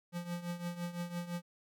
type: tone with tremolo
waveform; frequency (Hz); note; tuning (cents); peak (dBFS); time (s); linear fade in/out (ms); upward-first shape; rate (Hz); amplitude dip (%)
square; 174; F3; -6; -35; 0.12-1.42; 50; triangle; 5.9; 80
effects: none